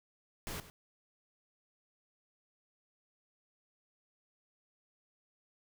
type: noise with echo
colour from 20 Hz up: pink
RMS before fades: -41 dBFS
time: 0.47-0.6 s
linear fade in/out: 0 ms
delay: 100 ms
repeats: 1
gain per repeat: -14 dB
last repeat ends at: 0.7 s
effects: none